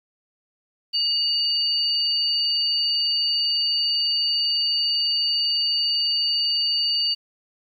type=tone pair together; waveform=sine; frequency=2870 / 4576 Hz; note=F7 / D8; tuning=+47 / -46 cents; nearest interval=minor sixth; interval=807 cents; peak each=-27 / -20 dBFS; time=0.93-7.15 s; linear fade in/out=20 ms; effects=9-bit